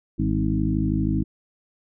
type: harmonic tone with a mistuned harmonic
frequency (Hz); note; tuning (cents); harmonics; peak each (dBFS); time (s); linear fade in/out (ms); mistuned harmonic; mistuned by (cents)
52.7; G#1; +26; 1 / 2 / 3 / 4 / 5 / 6; -27 / -27 / -27 / -27 / -27 / -27; 0.18-1.24; 20; 4; -56
effects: none